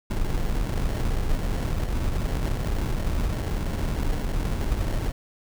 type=noise with sample-and-hold; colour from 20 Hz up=brown; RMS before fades=-25 dBFS; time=0.1-5.12 s; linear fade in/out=10 ms; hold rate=1225 Hz; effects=none